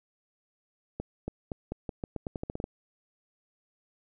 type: accelerating click train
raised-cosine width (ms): 2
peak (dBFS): -20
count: 14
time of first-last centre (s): 1-2.641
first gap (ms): 280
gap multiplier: 0.85
effects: none